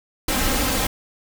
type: noise with comb filter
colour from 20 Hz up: pink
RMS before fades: -21 dBFS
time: 0.28-0.87 s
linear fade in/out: 5 ms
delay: 3.8 ms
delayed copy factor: +0.6
effects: none